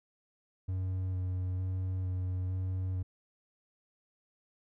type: tone with vibrato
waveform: triangle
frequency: 92.5 Hz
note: F#2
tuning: in tune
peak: -29 dBFS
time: 0.68-3.03 s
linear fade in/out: 10 ms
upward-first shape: square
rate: 1.1 Hz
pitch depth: 12 cents each way
effects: none